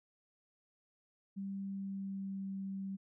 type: tone with pitch glide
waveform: sine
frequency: 196 to 193.97 Hz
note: G3 to G3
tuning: 0 to -18 cents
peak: -38 dBFS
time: 1.36-2.97 s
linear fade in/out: 20 ms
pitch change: -18 cents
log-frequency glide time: 1.6-2.51 s
effects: none